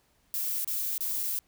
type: noise with dropouts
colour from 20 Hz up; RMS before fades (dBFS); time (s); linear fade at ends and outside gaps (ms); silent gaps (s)
violet; -31; 0.34-1.39; 0; 0.645-0.676 / 0.979-1.007 / 1.231-1.235
effects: pink hiss -68 dBFS RMS until 1.47 s